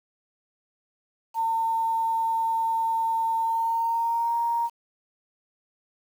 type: tone with pitch glide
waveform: sine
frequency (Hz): 905 to 934.2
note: A5 to A#5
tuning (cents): +48 to +3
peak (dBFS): -22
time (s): 1.34-4.7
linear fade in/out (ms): 50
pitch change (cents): +55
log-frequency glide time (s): 3.4-4.36
effects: 8-bit